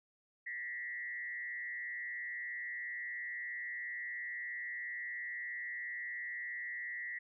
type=tone with frequency modulation; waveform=sine; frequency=1931 Hz; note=B6; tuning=39 cents flat; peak=-39 dBFS; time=0.46-7.19 s; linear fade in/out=10 ms; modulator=137 Hz; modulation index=0.76; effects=none